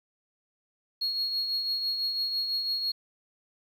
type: tone with tremolo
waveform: sine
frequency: 4306 Hz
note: C8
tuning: 49 cents sharp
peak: -23 dBFS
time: 1.01-2.92 s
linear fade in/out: 10 ms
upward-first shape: triangle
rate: 6 Hz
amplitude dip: 55%
effects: tanh soft clip ceiling -24 dBFS + 10-bit